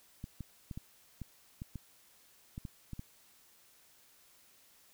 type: clicks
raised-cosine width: 5 ms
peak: -29 dBFS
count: 11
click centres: 0.241 / 0.407 / 0.712 / 0.775 / 1.217 / 1.619 / 1.757 / 2.579 / 2.652 / 2.933 / 2.994 s
effects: white hiss -64 dBFS RMS until 4.93 s